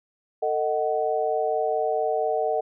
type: chord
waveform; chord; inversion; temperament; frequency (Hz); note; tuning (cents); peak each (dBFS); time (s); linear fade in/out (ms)
sine; D# diminished; second; just; 448 / 622.3 / 746.7; A4 / D#5 / F#5; +31 / 0 / +16; -26; 0.42-2.61; 10
effects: none